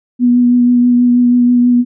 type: tone with vibrato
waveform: sine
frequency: 244.2 Hz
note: B3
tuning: 19 cents flat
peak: -6 dBFS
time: 0.19-1.85 s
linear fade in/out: 50 ms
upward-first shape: triangle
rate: 6.2 Hz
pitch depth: 18 cents each way
effects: none